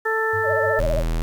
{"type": "harmonic tone", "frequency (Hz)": 442.3, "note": "A4", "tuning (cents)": 9, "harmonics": [1, 2, 3, 4], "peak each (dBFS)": [-23, -28, -27, -23], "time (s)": [0.05, 0.8], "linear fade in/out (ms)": 10}
{"type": "tone with tremolo", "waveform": "sine", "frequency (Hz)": 100.6, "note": "G2", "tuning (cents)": 45, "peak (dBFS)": -28, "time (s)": [0.33, 1], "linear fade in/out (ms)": 5, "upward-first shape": "triangle", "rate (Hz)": 6.5, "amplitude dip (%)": 80}
{"type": "tone with vibrato", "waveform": "sine", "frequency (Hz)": 587.3, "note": "D5", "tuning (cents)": 0, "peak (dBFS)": -21, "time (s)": [0.43, 1.04], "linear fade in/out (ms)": 50, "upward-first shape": "sine", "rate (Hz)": 15, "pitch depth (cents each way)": 130}
{"type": "tone", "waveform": "square", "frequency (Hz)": 40.82, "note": "E1", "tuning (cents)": -16, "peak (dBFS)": -21, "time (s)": [0.79, 1.22], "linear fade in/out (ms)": 0}
{"effects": ["8-bit"]}